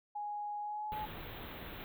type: tone with pitch glide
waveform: sine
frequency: 830 to 851.4 Hz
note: G#5 to G#5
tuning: -1 to +43 cents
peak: -37 dBFS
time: 0.15-1.06 s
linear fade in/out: 10 ms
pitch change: +44 cents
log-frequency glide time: 0.6-0.93 s
type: band-stop noise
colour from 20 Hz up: pink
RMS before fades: -46 dBFS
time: 0.92-1.84 s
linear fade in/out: 0 ms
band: 3900 to 13000 Hz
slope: 96 dB/octave
effects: none